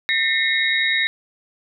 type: tone cluster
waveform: sine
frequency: 1809 / 2015 / 2145 / 3795 Hz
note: A6 / B6 / C7 / A#7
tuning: +48 / +34 / +42 / +30 cents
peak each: -21 / -26 / -22 / -22 dBFS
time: 0.09-1.07 s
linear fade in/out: 0 ms
effects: none